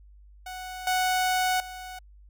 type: tone with level steps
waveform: sawtooth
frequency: 740 Hz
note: F#5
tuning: in tune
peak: -32 / -19 / -34 dBFS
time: 0.46-1.99 s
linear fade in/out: 5 ms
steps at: 0.87 / 1.6 s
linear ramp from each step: 2 ms
effects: added 50 Hz sine -49 dBFS peak until 2.29 s